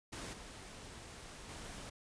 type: noise with level steps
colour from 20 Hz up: pink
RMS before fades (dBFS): -45 / -51 / -48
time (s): 0.12-1.9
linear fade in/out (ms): 10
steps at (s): 0.33 / 1.49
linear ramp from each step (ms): 2
effects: resampled to 22050 Hz